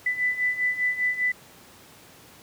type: beating tone pair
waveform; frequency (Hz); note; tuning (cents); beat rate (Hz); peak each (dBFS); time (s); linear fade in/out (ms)
sine; 1989 / 1994; B6 / B6; +12 / +16; 5; -28 / -24; 0.06-1.32; 5
effects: pink hiss -50 dBFS RMS until 2.42 s + high-pass 100 Hz 12 dB/octave